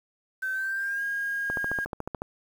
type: tone with pitch glide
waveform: sine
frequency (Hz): 1539 to 1626.8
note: G6 to G#6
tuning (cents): -32 to -36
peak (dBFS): -27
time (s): 0.42-1.85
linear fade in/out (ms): 10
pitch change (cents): +96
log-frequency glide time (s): 0.53-1.03
type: click train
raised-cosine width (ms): 1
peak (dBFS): -18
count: 11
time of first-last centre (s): 1.5-2.219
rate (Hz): 13.9
effects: 8-bit